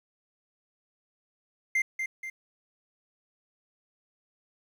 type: tone with echo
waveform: triangle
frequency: 2093 Hz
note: C7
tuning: in tune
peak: -21 dBFS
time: 1.75-1.82 s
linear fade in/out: 5 ms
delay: 240 ms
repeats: 2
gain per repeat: -6 dB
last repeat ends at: 2.3 s
effects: 10-bit